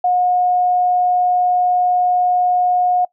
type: tone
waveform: sine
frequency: 722 Hz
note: F#5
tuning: 43 cents flat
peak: -12 dBFS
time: 0.04-3.05 s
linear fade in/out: 5 ms
effects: noise-tail reverb RT60 0.1 s tail -22 dB re dry